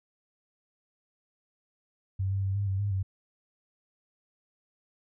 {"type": "tone with pitch steps", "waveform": "sine", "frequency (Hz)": [95.9, 97.7, 96.7, 100.7, 96.2, 101.6, 95.6], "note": ["G2", "G2", "G2", "G2", "G2", "G#2", "G2"], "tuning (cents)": [-37, -5, -23, 47, -32, -38, -43], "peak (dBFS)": -26, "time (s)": [2.19, 3.03], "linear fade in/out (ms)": 10, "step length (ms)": 120, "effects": []}